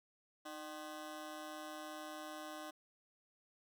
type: ring-modulated tone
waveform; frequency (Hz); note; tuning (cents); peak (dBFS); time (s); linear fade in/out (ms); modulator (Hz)
20% pulse; 457.5; A#4; -32; -38; 0.45-2.71; 10; 148
effects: none